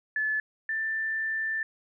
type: tone pair in turn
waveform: sine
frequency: 1730 / 1774.5 Hz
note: A6 / A6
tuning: -30 / +14 cents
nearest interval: unison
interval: 44 cents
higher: second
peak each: -25 / -27 dBFS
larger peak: first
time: 0.16-0.4 / 0.69-1.63 s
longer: second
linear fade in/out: 2 ms
effects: none